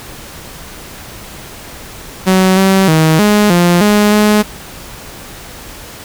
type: tone with pitch steps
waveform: sawtooth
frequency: 187.5 / 191.9 / 158.6 / 208.6 / 174.7 / 208.2 / 210.6 Hz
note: F#3 / G3 / D#3 / G#3 / F3 / G#3 / G#3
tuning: +23 / -37 / +33 / +8 / +1 / +5 / +24 cents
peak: -3 dBFS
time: 2.26-4.43 s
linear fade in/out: 20 ms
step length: 310 ms
effects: pink hiss -31 dBFS RMS until 6.04 s